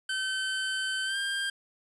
25% pulse tone with pitch glide, 1537 to 1595.8 Hz, G6 to G6, -35 to +30 cents, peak -25 dBFS, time 0.09-1.5 s, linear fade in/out 5 ms, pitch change +65 cents, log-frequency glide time 1.05-1.17 s, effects resampled to 22050 Hz + 9-bit

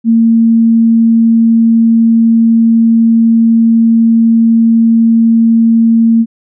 sine tone, 228 Hz, A#3, 38 cents flat, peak -4 dBFS, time 0.04-6.26 s, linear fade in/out 50 ms, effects none

